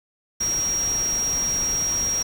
sine tone in noise, 5640 Hz, F8, 16 cents sharp, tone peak -21 dBFS, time 0.4-2.23 s, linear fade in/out 10 ms, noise pink, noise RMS -33 dBFS, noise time 0.4-2.23 s, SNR +9 dB, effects none

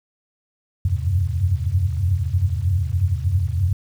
sine tone cluster, 80.6 / 90.6 / 93.8 / 102.5 / 129.3 Hz, E2 / F#2 / F#2 / G#2 / C3, -38 / -36 / +24 / -22 / -20 cents, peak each -24 / -22 / -22 / -28 / -28 dBFS, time 0.85-3.73 s, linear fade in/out 5 ms, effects 8-bit

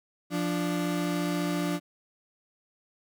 35% pulse tone pair together, 174.61 / 294.6 Hz, F3 / D4, 0 / +6 cents, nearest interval major sixth, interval 906 cents, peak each -28 dBFS, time 0.3-1.8 s, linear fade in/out 50 ms, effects none

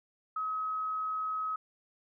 sine tone, 1275 Hz, D#6, 42 cents sharp, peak -31 dBFS, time 0.36-1.56 s, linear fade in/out 5 ms, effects none

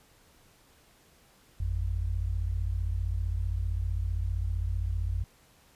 sine tone pair together, 51.91 / 87.31 Hz, G#1 / F2, 0 / 0 cents, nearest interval major sixth, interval 900 cents, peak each -30 / -30 dBFS, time 1.6-5.24 s, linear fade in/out 5 ms, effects pink hiss -61 dBFS RMS until 5.75 s + resampled to 32000 Hz

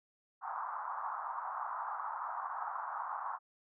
pink band-pass noise, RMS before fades -40 dBFS, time 0.41-3.39 s, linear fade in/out 50 ms, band 810 to 1300 Hz, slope 48 dB/octave, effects none

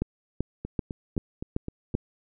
two click trains, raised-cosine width 3 ms, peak -13 / -20 dBFS, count 6 / 6, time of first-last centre 0.02-1.951 / 0.65-1.942 s, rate 2.59 / 3.87 Hz, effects none

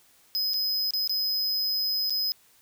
square tone with dropouts, 5050 Hz, D#8, 25 cents sharp, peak -25 dBFS, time 0.35-2.32 s, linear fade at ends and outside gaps 0 ms, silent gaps 0.535-0.541 / 0.907-0.936 / 1.075-1.095 / 2.097-2.105 s, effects white hiss -60 dBFS RMS until 2.61 s

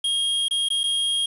square tone with dropouts, 3252 Hz, G#7, 37 cents flat, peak -21 dBFS, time 0.04-1.26 s, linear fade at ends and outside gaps 5 ms, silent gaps 0.484-0.509 / 0.687-0.702 / 0.834-0.838 s, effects resampled to 24000 Hz + 8-bit

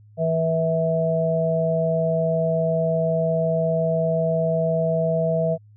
harmonic tone, 162.9 Hz, E3, 20 cents flat, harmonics 1 / 3 / 4, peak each -23 / -26 / -21 dBFS, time 0.17-5.58 s, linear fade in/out 50 ms, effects added 105 Hz sine -47 dBFS peak until 5.76 s

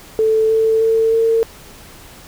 sine tone with pitch steps, 440 / 444.3 / 448.7 / 453.2 Hz, A4 / A4 / A4 / A#4, 0 / +17 / +34 / -49 cents, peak -11 dBFS, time 0.19-1.43 s, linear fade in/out 0 ms, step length 310 ms, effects pink hiss -40 dBFS RMS until 2.27 s

